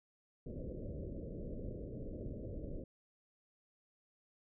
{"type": "low-pass noise", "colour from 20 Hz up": "pink", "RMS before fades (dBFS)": -44, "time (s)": [0.46, 2.84], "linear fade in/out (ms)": 5, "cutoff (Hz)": 600, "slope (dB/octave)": 96, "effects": []}